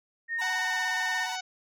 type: tone with pitch glide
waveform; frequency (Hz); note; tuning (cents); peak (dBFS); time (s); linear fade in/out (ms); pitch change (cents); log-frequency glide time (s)
sine; 1844 to 1822.8; A#6 to A#6; -19 to -39; -28; 0.28-1.28; 50; -20; 0.52-0.8
type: tone with vibrato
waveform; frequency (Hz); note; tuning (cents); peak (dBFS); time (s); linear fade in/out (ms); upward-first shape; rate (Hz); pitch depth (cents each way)
40% pulse; 919; A#5; -25; -35; 0.38-1.37; 20; square; 17; 70
type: harmonic tone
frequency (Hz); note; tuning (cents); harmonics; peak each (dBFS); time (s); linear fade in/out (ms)
745; F#5; +12; 1 / 2 / 3 / 4 / 5 / 6 / 7 / 8 / 9; -36 / -39 / -41 / -42 / -43 / -44 / -44 / -45 / -46; 0.41-1.41; 10
effects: none